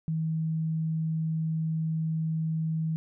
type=tone; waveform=sine; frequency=160 Hz; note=D#3; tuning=49 cents sharp; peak=-26 dBFS; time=0.08-2.96 s; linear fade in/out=0 ms; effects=none